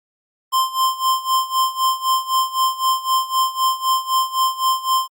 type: tone with tremolo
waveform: square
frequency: 1046 Hz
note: C6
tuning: 1 cent flat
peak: -14 dBFS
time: 0.52-5.08 s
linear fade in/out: 20 ms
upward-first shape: sine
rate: 3.9 Hz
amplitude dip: 85%
effects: Opus 48 kbps